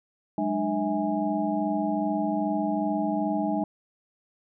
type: tone cluster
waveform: sine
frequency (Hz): 184.4 / 206.9 / 300.7 / 648 / 825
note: F#3 / G#3 / D4 / E5 / G#5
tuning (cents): -6 / -6 / +41 / -30 / -12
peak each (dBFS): -37 / -29 / -28 / -31 / -31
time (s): 0.38-3.64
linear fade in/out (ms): 2
effects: none